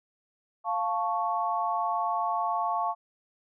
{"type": "chord", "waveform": "sine", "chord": "F augmented", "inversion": "none", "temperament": "equal", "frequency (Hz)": [698.5, 880, 1108.7], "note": ["F5", "A5", "C#6"], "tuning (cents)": [0, 0, 0], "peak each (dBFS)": -30, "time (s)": [0.64, 2.95], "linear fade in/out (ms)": 50, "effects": []}